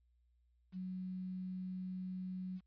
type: tone with quantisation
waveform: sine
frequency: 185 Hz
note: F#3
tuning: in tune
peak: -40 dBFS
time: 0.72-2.61 s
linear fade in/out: 50 ms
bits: 11
effects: added 60 Hz sine -70 dBFS peak until 2.66 s + resampled to 11025 Hz